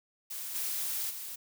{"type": "noise with level steps", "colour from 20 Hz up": "blue", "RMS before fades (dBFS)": [-39, -34, -41], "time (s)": [0.3, 1.36], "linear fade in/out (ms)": 10, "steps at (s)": [0.54, 1.09], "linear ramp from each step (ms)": 20, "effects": []}